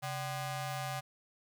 sawtooth ring-modulated tone, 449.3 Hz, A4, 36 cents sharp, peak -29 dBFS, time 0.02-1.01 s, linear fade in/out 20 ms, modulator 315 Hz, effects none

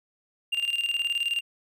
triangle tone with tremolo, 2794 Hz, F7, in tune, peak -21 dBFS, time 0.52-1.41 s, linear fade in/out 10 ms, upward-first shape square, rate 19 Hz, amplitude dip 65%, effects none

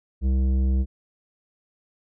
triangle tone with tanh clipping, 65.41 Hz, C2, in tune, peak -20 dBFS, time 0.21-0.86 s, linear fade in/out 50 ms, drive 15 dB, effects none

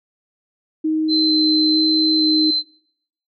sine tone with vibrato, 311.8 Hz, D#4, 4 cents sharp, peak -16 dBFS, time 0.84-2.51 s, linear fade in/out 10 ms, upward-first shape square, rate 1.1 Hz, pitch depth 10 cents each way
sine tone, 4082 Hz, C8, 44 cents flat, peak -16 dBFS, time 1.08-2.63 s, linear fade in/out 50 ms
effects noise-tail reverb RT60 0.7 s tail -22 dB re dry

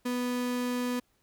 35% pulse tone, 246.9 Hz, B3, in tune, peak -27 dBFS, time 0.05-1 s, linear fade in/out 10 ms, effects pink hiss -71 dBFS RMS until 1.22 s

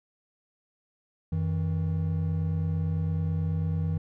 triangle tone pair together, 90.71 / 159.8 Hz, F#2 / D#3, -34 / +47 cents, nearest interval minor seventh, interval 981 cents, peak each -26 dBFS, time 1.32-3.98 s, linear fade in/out 5 ms, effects none

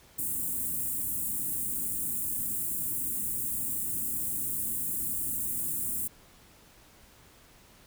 white band-stop noise, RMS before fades -32 dBFS, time 0.18-6.08 s, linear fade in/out 10 ms, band 330 to 8000 Hz, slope 48 dB/octave, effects pink hiss -57 dBFS RMS until 7.86 s

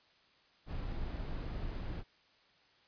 brown noise, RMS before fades -39 dBFS, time 0.66-2.04 s, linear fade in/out 50 ms, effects white hiss -67 dBFS RMS until 2.87 s + resampled to 11025 Hz

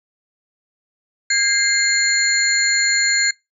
sine tone cluster, 1623 / 2094 / 4239 / 7030 Hz, G#6 / C7 / C8 / A8, -40 / +1 / +22 / -2 cents, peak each -20 dBFS, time 1.3-3.31 s, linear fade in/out 5 ms, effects noise-tail reverb RT60 0.2 s tail -23 dB re dry

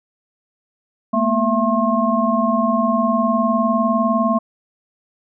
sine tone cluster, 218.3 / 238.1 / 668 / 1073 Hz, A3 / A#3 / E5 / C6, -13 / +37 / +23 / +43 cents, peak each -20 dBFS, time 1.13-4.39 s, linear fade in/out 10 ms, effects none

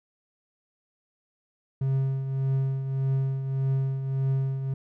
triangle tone with tremolo, 134.4 Hz, C3, 47 cents sharp, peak -19 dBFS, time 1.81-4.74 s, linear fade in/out 5 ms, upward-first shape triangle, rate 1.7 Hz, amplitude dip 60%, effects none

